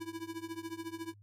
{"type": "tone with tremolo", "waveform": "square", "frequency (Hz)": 329.6, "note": "E4", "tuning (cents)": 0, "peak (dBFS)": -36, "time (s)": [0, 1.14], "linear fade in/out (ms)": 20, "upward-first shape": "triangle", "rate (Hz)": 14, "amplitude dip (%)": 95, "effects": ["added 102 Hz sine -55 dBFS peak until 1.22 s", "MP3 64 kbps"]}